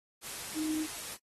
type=tone in noise; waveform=sine; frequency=311.1 Hz; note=D#4; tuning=in tune; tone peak=-30 dBFS; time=0.54-0.87 s; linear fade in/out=50 ms; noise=white; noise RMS=-41 dBFS; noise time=0.21-1.18 s; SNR=+8 dB; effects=noise-tail reverb RT60 0.1 s tail -25 dB re dry + AAC 32 kbps